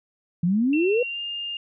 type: exponential sweep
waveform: sine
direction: up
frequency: 164.81 to 508 Hz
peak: -18 dBFS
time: 0.43-1.03 s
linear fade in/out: 5 ms
type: tone with pitch glide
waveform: sine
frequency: 2705 to 2813 Hz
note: E7 to F7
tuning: +44 to +12 cents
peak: -28 dBFS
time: 0.73-1.57 s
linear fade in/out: 2 ms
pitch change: +68 cents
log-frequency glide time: 0.94-1.2 s
effects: none